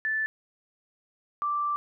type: tone pair in turn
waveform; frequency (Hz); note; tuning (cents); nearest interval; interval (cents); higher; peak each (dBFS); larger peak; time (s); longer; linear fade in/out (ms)
sine; 1754 / 1173.3; A6 / D6; -6 / -2; perfect fifth; 696; first; -25; neither; 0.05-0.26 / 1.42-1.76; second; 0
effects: none